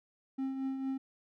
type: tone with tremolo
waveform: triangle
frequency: 266.8 Hz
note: C4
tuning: 34 cents sharp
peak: -29 dBFS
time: 0.38-0.98 s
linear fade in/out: 10 ms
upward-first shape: triangle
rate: 4.4 Hz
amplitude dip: 50%
effects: none